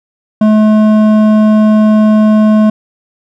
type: tone with hard clipping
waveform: sine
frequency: 214.7 Hz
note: A3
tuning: 42 cents flat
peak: -6 dBFS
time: 0.41-2.7 s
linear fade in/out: 5 ms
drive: 10 dB
effects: none